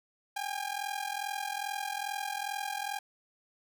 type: ring-modulated tone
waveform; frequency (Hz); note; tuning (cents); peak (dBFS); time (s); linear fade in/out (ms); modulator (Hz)
sawtooth; 806; G5; +48; -27; 0.36-2.99; 5; 21.2
effects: none